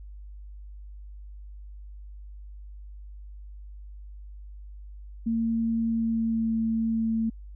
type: tone with pitch glide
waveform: sine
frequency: 227.7 to 224.7 Hz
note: A#3 to A3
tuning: -40 to +37 cents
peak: -23 dBFS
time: 5.26-7.3 s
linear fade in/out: 10 ms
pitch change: -23 cents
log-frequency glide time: 5.88-6.58 s
effects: added 50 Hz sine -40 dBFS peak until 7.55 s